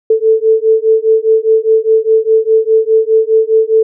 sine beating tone pair, 440 / 444.9 Hz, A4 / A4, 0 / +19 cents, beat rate 4.9 Hz, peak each -10 dBFS, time 0.1-3.83 s, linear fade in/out 5 ms, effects none

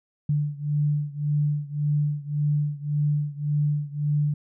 sine beating tone pair, 146.83 / 148.63 Hz, D3 / D3, 0 / +21 cents, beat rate 1.8 Hz, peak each -24 / -26 dBFS, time 0.29-4.34 s, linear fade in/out 5 ms, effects none

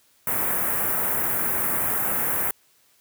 white band-stop noise, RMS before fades -24 dBFS, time 0.27-2.51 s, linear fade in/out 2 ms, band 1900 to 11000 Hz, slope 24 dB/octave, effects white hiss -61 dBFS RMS until 3 s + high-pass 60 Hz 12 dB/octave

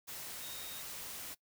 sine tone in noise, 3729 Hz, A#7, in tune, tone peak -49 dBFS, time 0.41-0.82 s, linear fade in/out 20 ms, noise white, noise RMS -45 dBFS, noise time 0.07-1.35 s, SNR -7 dB, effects noise-tail reverb RT60 0.1 s tail -20 dB re dry

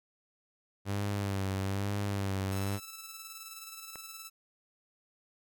sawtooth tone with vibrato, 98.8 Hz, G2, 14 cents sharp, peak -27 dBFS, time 0.85-2.8 s, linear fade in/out 50 ms, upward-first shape sine, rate 1.1 Hz, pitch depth 49 cents each way
5% pulse tone with tremolo, 1318 Hz, E6, 1 cent flat, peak -31 dBFS, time 2.51-4.3 s, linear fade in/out 20 ms, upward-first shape square, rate 19 Hz, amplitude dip 35%
click, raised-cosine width 0.5 ms, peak -30 dBFS, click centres 3.957 s
effects none

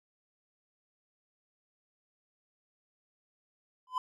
triangle tone with exponential growth, 1014 Hz, B5, 45 cents sharp, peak -23 dBFS, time 3.87-3.98 s, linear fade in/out 2 ms, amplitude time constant 23 ms, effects none

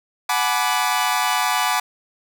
sawtooth chord, G# half-diminished seventh, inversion third, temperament equal with one note detuned, 740 / 849.5 / 987.8 / 1174.7 Hz, F#5 / G#5 / B5 / D6, 0 / +39 / 0 / 0 cents, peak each -20 dBFS, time 0.29-1.8 s, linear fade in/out 5 ms, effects none

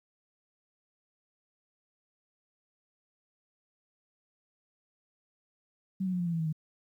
sine tone with pitch steps, 190 / 184.7 / 179.54 / 174.53 / 169.66 / 164.93 / 160.33 / 155.85 Hz, F#3 / F#3 / F3 / F3 / F3 / E3 / E3 / D#3, +46 / -3 / +48 / -1 / -50 / +1 / -48 / +3 cents, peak -28 dBFS, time 6-6.528 s, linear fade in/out 10 ms, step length 66 ms, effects 11-bit

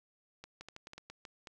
clicks, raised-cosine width 0.2 ms, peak -30 dBFS, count 10, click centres 0.44 / 0.61 / 0.686 / 0.764 / 0.871 / 0.934 / 0.98 / 1.1 / 1.252 / 1.472 s, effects 11-bit

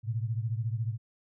sine beating tone pair, 110 / 124 Hz, A2 / B2, 0 / +7 cents, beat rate 14 Hz, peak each -30 / -34 dBFS, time 0.03-0.98 s, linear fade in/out 50 ms, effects none

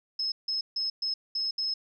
sine tone bursts at uneven times, 5180 Hz, E8, 31 cents flat, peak -27 dBFS, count 6, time 0.19-0.32 / 0.48-0.61 / 0.76-0.9 / 1.02-1.14 / 1.35-1.51 / 1.58-1.74 s, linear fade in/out 5 ms, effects none

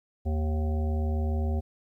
harmonic tone with a mistuned harmonic, 77.6 Hz, D#2, 4 cents flat, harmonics 1 / 3 / 5 / 7 / 9 / 10, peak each -25 / -35 / -39 / -42 / -44 / -45 dBFS, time 0.25-1.61 s, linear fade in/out 20 ms, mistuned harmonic 10, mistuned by -23 cents, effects 11-bit

